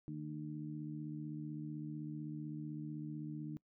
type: harmonic tone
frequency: 75.8 Hz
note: D#2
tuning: 45 cents flat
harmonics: 2 / 3 / 4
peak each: -44 / -49 / -45 dBFS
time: 0.08-3.57 s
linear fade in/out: 0 ms
effects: noise-tail reverb RT60 0.1 s tail -24 dB re dry